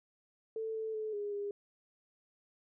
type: tone with pitch steps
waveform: sine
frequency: 443.6 / 441.1 / 433 / 411.1 / 406.5 Hz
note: A4 / A4 / A4 / G#4 / G#4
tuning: +14 / +4 / -28 / -18 / -37 cents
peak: -35 dBFS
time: 0.56-1.51 s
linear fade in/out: 2 ms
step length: 190 ms
effects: none